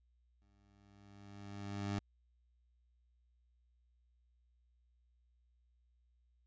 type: tone with exponential growth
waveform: 20% pulse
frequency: 100.6 Hz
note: G2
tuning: 45 cents sharp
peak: -30 dBFS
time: 0.42-1.99 s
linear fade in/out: 0 ms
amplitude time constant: 340 ms
effects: added 60 Hz sine -70 dBFS peak until 6.46 s + resampled to 16000 Hz